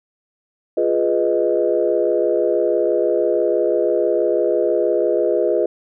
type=chord; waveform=sine; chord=F half-diminished seventh; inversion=none; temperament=equal; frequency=349.2 / 415.3 / 493.9 / 622.3 Hz; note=F4 / Ab4 / Cb5 / Eb5; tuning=0 / 0 / 0 / 0 cents; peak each=-20 dBFS; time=0.77-5.66 s; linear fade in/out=5 ms; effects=tanh soft clip ceiling -4 dBFS